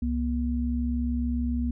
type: tone pair together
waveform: sine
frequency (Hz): 67.46 / 240.4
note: C#2 / B3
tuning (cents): -46 / -46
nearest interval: octave + minor seventh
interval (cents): 2200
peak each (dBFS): -27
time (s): 0.02-1.71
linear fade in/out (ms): 5
effects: none